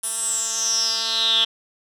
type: tone with band-pass filter sweep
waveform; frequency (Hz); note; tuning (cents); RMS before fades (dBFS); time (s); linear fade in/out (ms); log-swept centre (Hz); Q
10% pulse; 225.3; A3; +41; -22; 0.03-1.45; 10; 9800 to 3300; 9
effects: none